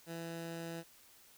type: tone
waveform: 15% pulse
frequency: 166.6 Hz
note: E3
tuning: 19 cents sharp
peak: -35 dBFS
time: 0.06-0.84 s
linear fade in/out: 50 ms
effects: white hiss -62 dBFS RMS until 1.37 s